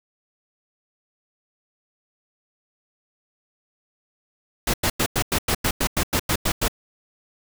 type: noise bursts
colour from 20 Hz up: pink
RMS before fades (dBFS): -21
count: 13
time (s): 4.67-6.682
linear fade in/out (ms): 5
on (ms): 68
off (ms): 94
effects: none